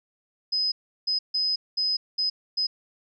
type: tone bursts at uneven times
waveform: sine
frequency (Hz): 5040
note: D#8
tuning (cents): +21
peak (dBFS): -22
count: 6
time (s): 0.52-0.72 / 1.07-1.19 / 1.34-1.56 / 1.77-1.97 / 2.18-2.3 / 2.57-2.67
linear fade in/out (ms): 10
effects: none